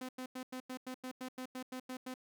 sawtooth tone bursts, 255.9 Hz, C4, 38 cents flat, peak -37 dBFS, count 13, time 0.01-2.141 s, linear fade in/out 5 ms, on 79 ms, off 92 ms, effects none

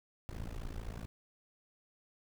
brown noise with amplitude modulation, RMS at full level -38 dBFS, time 0.29-1.06 s, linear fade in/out 0 ms, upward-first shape sine, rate 55.7 Hz, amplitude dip 95%, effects none

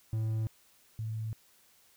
triangle / sine tone pair in turn, 110.5 / 110.5 Hz, A2 / A2, +8 / +8 cents, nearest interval unison, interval 0 cents, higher neither, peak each -27 / -33 dBFS, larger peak first, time 0.13-0.47 / 0.99-1.33 s, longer neither, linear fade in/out 0 ms, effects white hiss -64 dBFS RMS until 1.96 s

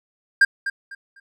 triangle tone with echo, 1600 Hz, G6, 35 cents sharp, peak -8 dBFS, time 0.41-0.45 s, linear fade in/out 5 ms, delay 250 ms, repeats 3, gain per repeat -12 dB, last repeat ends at 1.2 s, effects none

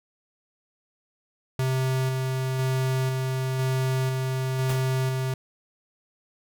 square tone with tremolo, 130.81 Hz, C3, in tune, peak -23 dBFS, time 1.59-5.34 s, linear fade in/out 2 ms, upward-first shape square, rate 1 Hz, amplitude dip 25%
pink noise with exponential decay, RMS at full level -31 dBFS, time 4.69-4.94 s, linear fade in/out 5 ms, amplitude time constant 54 ms
effects none

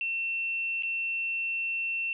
sine tone with dropouts, 2700 Hz, E7, 41 cents sharp, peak -28 dBFS, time 0.01-2.13 s, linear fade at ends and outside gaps 1 ms, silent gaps 0.824-0.833 s, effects none

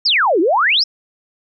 sine exponential two-way sweep, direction down then up, 5588 to 309.3 to 5588 Hz, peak -11 dBFS, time 0.05-0.84 s, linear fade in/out 10 ms, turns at 0.4 s, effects none

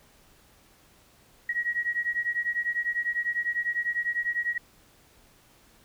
sine beating tone pair, 1900 / 1910 Hz, A#6 / A#6, +33 / +42 cents, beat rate 10 Hz, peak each -29 / -29 dBFS, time 1.49-4.58 s, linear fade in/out 5 ms, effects pink hiss -59 dBFS RMS until 5.84 s

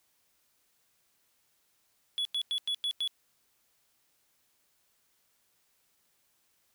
triangle tone bursts, 3391 Hz, G#7, 35 cents sharp, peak -27 dBFS, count 6, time 2.18-3.076 s, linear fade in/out 0 ms, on 71 ms, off 94 ms, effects white hiss -72 dBFS RMS until 6.74 s

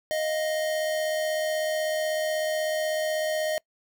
square tone pair together, 622.3 / 698.5 Hz, D#5 / F5, 0 / 0 cents, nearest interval major second, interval 200 cents, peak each -26 / -37 dBFS, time 0.11-3.58 s, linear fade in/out 0 ms, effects noise-tail reverb RT60 0.1 s tail -25 dB re dry

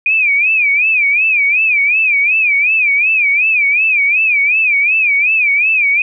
sine tone with vibrato, 2427 Hz, D#7, 44 cents flat, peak -9 dBFS, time 0.06-6.02 s, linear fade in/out 2 ms, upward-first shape sine, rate 2.7 Hz, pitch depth 150 cents each way, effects none

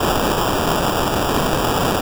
white noise with sample-and-hold, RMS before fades -18 dBFS, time 0-2.01 s, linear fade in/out 5 ms, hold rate 2100 Hz, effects none

